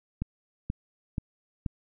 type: click train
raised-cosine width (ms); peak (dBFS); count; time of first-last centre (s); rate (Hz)
5; -17; 4; 0.22-1.662; 2.08
effects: none